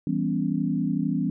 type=chord; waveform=sine; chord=C# half-diminished seventh; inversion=first; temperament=equal with one note detuned; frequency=164.81 / 196 / 246.9 / 280.2 Hz; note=E3 / G3 / B3 / C#4; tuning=0 / 0 / 0 / +19 cents; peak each=-28 dBFS; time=0.07-1.3 s; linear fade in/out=2 ms; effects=none